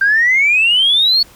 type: exponential sweep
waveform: sine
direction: up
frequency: 1564 to 4455 Hz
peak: -8 dBFS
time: 0.01-1.23 s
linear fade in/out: 5 ms
effects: tanh soft clip ceiling -4 dBFS + pink hiss -44 dBFS RMS until 1.35 s